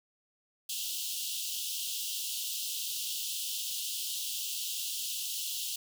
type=high-pass noise; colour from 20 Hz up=pink; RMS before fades=-36 dBFS; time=0.69-5.76 s; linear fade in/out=5 ms; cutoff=2800 Hz; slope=96 dB/octave; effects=none